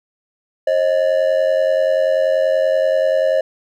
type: ring-modulated tone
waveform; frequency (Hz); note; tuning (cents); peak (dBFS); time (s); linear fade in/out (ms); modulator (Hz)
triangle; 581; D5; -19; -8; 0.67-3.41; 5; 45.2
effects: none